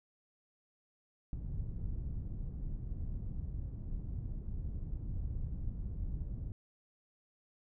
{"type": "low-pass noise", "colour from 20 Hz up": "pink", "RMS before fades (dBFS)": -39, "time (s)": [1.33, 6.52], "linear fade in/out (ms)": 2, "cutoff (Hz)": 120, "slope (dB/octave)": 12, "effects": []}